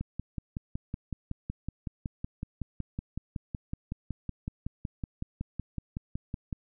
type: click train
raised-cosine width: 5 ms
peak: -21 dBFS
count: 36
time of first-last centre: 0.01-6.528 s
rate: 5.37 Hz
effects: none